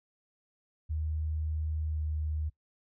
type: tone with pitch glide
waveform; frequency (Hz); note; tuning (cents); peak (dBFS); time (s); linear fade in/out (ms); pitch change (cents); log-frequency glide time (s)
sine; 77.78 to 76.89; D#2 to D#2; 0 to -20; -30; 0.89-2.5; 20; -20; 1.9-2
effects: noise-tail reverb RT60 0.1 s tail -20 dB re dry